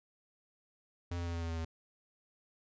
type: tone with pitch steps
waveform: square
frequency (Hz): 87 / 86.05 / 85.11 / 84.18 / 83.26 / 82.35 / 81.46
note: F2 / F2 / F2 / E2 / E2 / E2 / E2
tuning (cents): -6 / -25 / -44 / +37 / +18 / -1 / -20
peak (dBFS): -36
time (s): 1.11-1.649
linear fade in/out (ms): 5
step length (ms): 77
effects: resampled to 16000 Hz